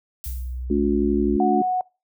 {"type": "noise with exponential decay", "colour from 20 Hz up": "violet", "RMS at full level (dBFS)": -32, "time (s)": [0.24, 0.65], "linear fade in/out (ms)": 0, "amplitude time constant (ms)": 87}
{"type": "tone with pitch glide", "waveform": "sine", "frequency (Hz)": [62.5, 60.69], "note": ["B1", "B1"], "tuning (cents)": [21, -30], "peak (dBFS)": -27, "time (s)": [0.26, 1.37], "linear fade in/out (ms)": 5, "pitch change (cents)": -51, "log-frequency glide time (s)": [0.64, 0.95]}
{"type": "harmonic tone", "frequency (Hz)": 71.9, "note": "D2", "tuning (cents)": -36, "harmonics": [3, 4, 5], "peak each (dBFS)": [-22, -22, -22], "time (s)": [0.7, 1.62], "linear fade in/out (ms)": 5}
{"type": "tone", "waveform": "sine", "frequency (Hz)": 736, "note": "F#5", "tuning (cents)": -9, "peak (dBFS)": -19, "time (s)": [1.4, 1.81], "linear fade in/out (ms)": 2}
{"effects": ["noise-tail reverb RT60 0.3 s tail -25 dB re dry"]}